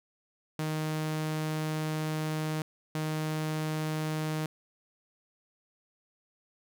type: tone bursts at uneven times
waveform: sawtooth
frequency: 155.6 Hz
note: D#3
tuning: in tune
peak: -26 dBFS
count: 2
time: 0.59-2.62 / 2.95-4.46 s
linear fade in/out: 2 ms
effects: none